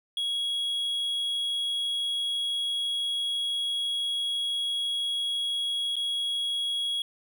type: tone with dropouts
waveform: triangle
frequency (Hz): 3322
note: G#7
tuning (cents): 0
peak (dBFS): -25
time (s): 0.17-7.02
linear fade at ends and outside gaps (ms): 2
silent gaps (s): 5.957-5.965
effects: none